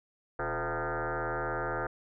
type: tone with frequency modulation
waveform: sine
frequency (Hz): 435.5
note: A4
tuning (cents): -18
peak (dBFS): -30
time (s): 0.39-1.87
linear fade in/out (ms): 5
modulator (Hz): 158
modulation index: 7.4
effects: none